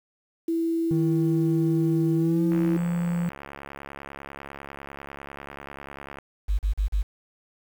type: tone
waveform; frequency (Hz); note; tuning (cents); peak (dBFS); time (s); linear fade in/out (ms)
sine; 330.6; E4; +5; -22; 0.48-2.77; 5
type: tone with pitch glide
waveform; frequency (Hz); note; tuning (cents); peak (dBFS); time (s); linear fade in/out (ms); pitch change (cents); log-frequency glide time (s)
triangle; 157.6 to 172.86; D#3 to F3; +23 to -17; -21; 0.91-3.29; 0; +160; 2.16-2.44
type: click train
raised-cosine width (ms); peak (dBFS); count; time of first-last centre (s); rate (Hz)
0.5; -23; 258; 2.52-6.186; 70.1
type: tone bursts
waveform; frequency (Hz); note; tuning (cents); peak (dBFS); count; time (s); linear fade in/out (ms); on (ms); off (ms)
sine; 49.96; G1; +34; -20; 4; 6.48-7.031; 20; 110; 37
effects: 8-bit